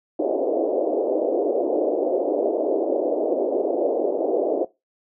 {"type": "band-pass noise", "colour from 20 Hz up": "white", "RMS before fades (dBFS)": -22, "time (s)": [0.19, 4.65], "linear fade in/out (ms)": 5, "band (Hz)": [300, 640], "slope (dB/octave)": 48, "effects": ["noise-tail reverb RT60 0.2 s tail -19 dB re dry"]}